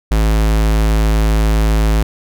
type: tone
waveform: square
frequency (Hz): 53.8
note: A1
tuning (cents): -38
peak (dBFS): -11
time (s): 0.11-2.03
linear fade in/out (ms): 5
effects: none